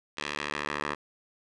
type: tone with band-pass filter sweep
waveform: 10% pulse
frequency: 73.42 Hz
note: D2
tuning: in tune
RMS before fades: -34 dBFS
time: 0.17-0.95 s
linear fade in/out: 10 ms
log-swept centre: 2800 to 1400 Hz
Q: 1.1
effects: resampled to 22050 Hz + 9-bit